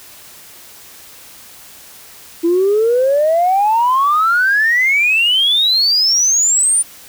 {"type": "exponential sweep", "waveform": "sine", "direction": "up", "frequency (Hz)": [329.6, 9397], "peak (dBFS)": -9, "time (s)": [2.43, 6.83], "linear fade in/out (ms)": 20, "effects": ["tanh soft clip ceiling -6 dBFS", "white hiss -39 dBFS RMS until 7.08 s"]}